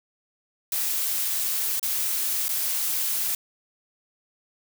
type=noise with dropouts; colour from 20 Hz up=blue; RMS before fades=-26 dBFS; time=0.72-3.35 s; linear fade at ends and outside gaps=2 ms; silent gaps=1.796-1.828 / 2.483-2.491 s; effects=none